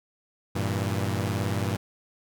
sawtooth chord, E diminished, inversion first, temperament equal, 98 / 116.54 / 164.81 Hz, G2 / Bb2 / E3, 0 / 0 / 0 cents, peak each -24 / -26 / -30 dBFS, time 0.55-1.77 s, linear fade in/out 10 ms, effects none

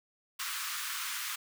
pink high-pass noise, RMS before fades -37 dBFS, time 0.39-1.36 s, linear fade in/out 10 ms, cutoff 1100 Hz, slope 48 dB/octave, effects none

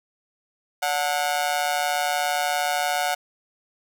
sawtooth tone with amplitude modulation, 730 Hz, F#5, 24 cents flat, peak -14 dBFS, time 0.82-3.15 s, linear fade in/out 10 ms, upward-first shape sine, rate 153 Hz, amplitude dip 90%, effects none

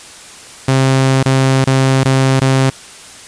sawtooth tone with dropouts, 133 Hz, C3, 29 cents sharp, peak -5 dBFS, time 0.68-2.7 s, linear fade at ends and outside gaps 5 ms, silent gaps 1.23-1.256 / 1.644-1.67 / 2.037-2.052 / 2.399-2.414 s, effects white hiss -35 dBFS RMS until 3.27 s + resampled to 22050 Hz

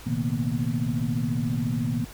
sine tone cluster, 115.8 / 130.3 / 156.5 / 229.8 / 244 Hz, A#2 / C3 / D#3 / A#3 / B3, -11 / -7 / +10 / -25 / -21 cents, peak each -30 dBFS, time 0.06-2.05 s, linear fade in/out 10 ms, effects added 50 Hz sine -45 dBFS peak until 2.13 s + pink hiss -45 dBFS RMS until 2.13 s

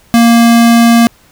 square tone, 233.1 Hz, A#3, in tune, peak -4 dBFS, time 0.14-1.07 s, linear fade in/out 0 ms, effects pink hiss -46 dBFS RMS until 1.31 s

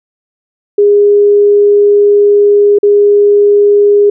sine tone with dropouts, 409.7 Hz, G#4, 24 cents flat, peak -3 dBFS, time 0.78-4.1 s, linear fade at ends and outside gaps 5 ms, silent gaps 2.787-2.83 s, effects none

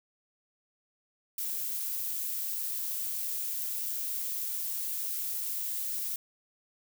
violet noise, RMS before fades -34 dBFS, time 1.38-6.16 s, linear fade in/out 2 ms, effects none

